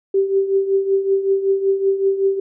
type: tone with tremolo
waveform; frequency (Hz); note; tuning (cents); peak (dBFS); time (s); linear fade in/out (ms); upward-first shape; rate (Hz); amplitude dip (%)
sine; 390; G4; -9; -11; 0.14-2.4; 5; triangle; 5.3; 75
effects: none